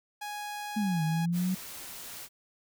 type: tone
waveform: sawtooth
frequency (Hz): 830.6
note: G#5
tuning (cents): 0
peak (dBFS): -32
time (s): 0.21-1.26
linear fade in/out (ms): 10
type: exponential two-way sweep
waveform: sine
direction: down then up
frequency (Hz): 221.9 to 155.56 to 188.2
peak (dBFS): -26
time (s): 0.76-1.55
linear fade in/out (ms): 10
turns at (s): 1.03
type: noise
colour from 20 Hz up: white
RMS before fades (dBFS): -43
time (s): 1.32-2.29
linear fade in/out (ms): 50
effects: none